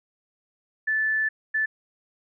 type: tone bursts at uneven times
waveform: sine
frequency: 1749 Hz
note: A6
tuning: 11 cents flat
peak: -21 dBFS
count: 2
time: 0.87-1.29 / 1.54-1.66 s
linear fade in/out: 10 ms
effects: none